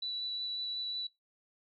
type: tone with vibrato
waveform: sine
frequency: 3951 Hz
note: B7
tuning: in tune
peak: -34 dBFS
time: 0.02-1.07 s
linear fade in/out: 5 ms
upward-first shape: sine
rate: 5.5 Hz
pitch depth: 8 cents each way
effects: noise-tail reverb RT60 0.2 s tail -21 dB re dry + MP3 96 kbps